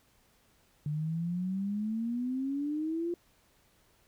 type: exponential sweep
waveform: sine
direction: up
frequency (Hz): 146.83 to 350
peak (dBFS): -30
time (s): 0.86-3.14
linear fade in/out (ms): 2
effects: pink hiss -67 dBFS RMS until 4.07 s